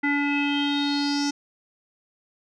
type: tone with low-pass filter sweep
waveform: square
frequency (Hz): 286.3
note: D4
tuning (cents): -44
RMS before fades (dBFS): -24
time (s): 0.03-1.31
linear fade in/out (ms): 10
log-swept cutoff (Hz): 1900 to 5900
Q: 6.8
effects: none